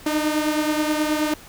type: beating tone pair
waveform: sawtooth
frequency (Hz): 302.5 / 311.9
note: D#4 / D#4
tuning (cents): -49 / +4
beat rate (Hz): 9.4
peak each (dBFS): -17 / -22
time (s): 0.06-1.34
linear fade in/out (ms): 5
effects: pink hiss -44 dBFS RMS until 1.48 s